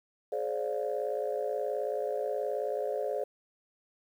sine chord, D half-diminished seventh, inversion second, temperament just, 422.9 / 528.6 / 587.3 / 704.8 Hz, Ab4 / C5 / D5 / F5, +31 / +18 / 0 / +16 cents, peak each -34 / -34 / -34 / -39 dBFS, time 0.32-3.24 s, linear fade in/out 5 ms, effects tanh soft clip ceiling -21 dBFS + 10-bit

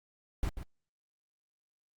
brown noise with echo, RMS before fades -30 dBFS, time 0.43-0.49 s, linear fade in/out 0 ms, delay 140 ms, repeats 1, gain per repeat -9 dB, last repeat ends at 0.63 s, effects Opus 48 kbps

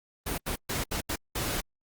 pink noise bursts at uneven times, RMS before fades -31 dBFS, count 6, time 0.26-0.38 / 0.46-0.56 / 0.69-0.84 / 0.91-1.01 / 1.09-1.16 / 1.35-1.61 s, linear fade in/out 10 ms, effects Opus 32 kbps

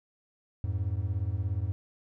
triangle beating tone pair, 87.31 / 104.31 Hz, F2 / G#2, 0 / +8 cents, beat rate 17 Hz, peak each -29 dBFS, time 0.64-1.72 s, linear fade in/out 0 ms, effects none

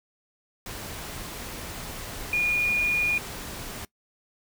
sine tone in noise, 2437 Hz, D#7, 37 cents flat, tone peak -21 dBFS, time 2.33-3.18 s, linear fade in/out 2 ms, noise pink, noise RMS -37 dBFS, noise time 0.66-3.85 s, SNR +13 dB, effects noise-tail reverb RT60 0.1 s tail -21 dB re dry

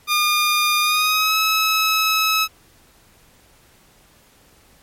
15% pulse tone with pitch glide, 1212 to 1291.5 Hz, D#6 to E6, -46 to -36 cents, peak -9 dBFS, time 0.07-2.48 s, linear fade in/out 50 ms, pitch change +110 cents, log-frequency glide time 0.81-1.37 s, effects pink hiss -53 dBFS RMS until 4.82 s + MP3 64 kbps

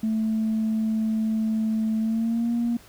sine tone with pitch glide, 220 to 235.8 Hz, A3 to A#3, 0 to +20 cents, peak -20 dBFS, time 0.03-2.77 s, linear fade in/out 5 ms, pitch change +120 cents, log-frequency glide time 1.99-2.52 s, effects tanh soft clip ceiling -18 dBFS + pink hiss -51 dBFS RMS until 2.88 s

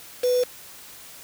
sine tone with quantisation, 496.5 Hz, B4, 9 cents sharp, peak -18 dBFS, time 0.23-0.44 s, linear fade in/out 10 ms, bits 5, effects white hiss -44 dBFS RMS until 1.23 s

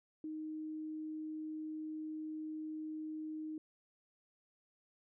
sine tone, 311.1 Hz, D#4, in tune, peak -40 dBFS, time 0.24-3.58 s, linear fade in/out 2 ms, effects none

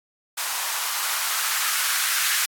violet noise with band-pass filter sweep, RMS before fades -25 dBFS, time 0.37-2.46 s, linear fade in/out 10 ms, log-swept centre 890 to 1600 Hz, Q 1.9, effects AAC 64 kbps

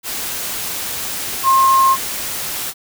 sine tone in noise, 1066 Hz, C6, 32 cents sharp, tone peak -9 dBFS, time 1.43-1.97 s, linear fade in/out 50 ms, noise white, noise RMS -24 dBFS, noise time 0.03-2.74 s, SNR +12 dB, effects none

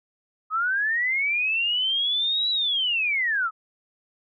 sine linear two-way sweep, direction up then down, 1244 to 3951 to 1244 Hz, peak -21 dBFS, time 0.5-3.51 s, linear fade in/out 50 ms, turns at 2.5 s, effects none

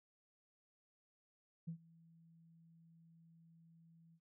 sine tone with ADSR envelope, 165.2 Hz, E3, 4 cents sharp, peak -39 dBFS, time 1.67-4.2 s, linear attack 15 ms, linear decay 86 ms, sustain -24 dB, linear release 61 ms, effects noise-tail reverb RT60 0.1 s tail -26 dB re dry + tanh soft clip ceiling -36 dBFS

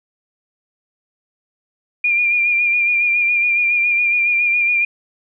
sine tone with vibrato, 2406 Hz, D7, 41 cents sharp, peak -13 dBFS, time 2.04-4.85 s, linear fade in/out 5 ms, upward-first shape sine, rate 7.2 Hz, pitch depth 34 cents each way, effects none

